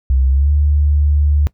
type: tone with pitch glide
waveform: sine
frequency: 65.7 to 73.32 Hz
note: C2 to D2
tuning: +8 to -2 cents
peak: -10 dBFS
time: 0.1-1.47 s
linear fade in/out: 0 ms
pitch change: +190 cents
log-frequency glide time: 0.28-0.51 s
effects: noise-tail reverb RT60 0.1 s tail -20 dB re dry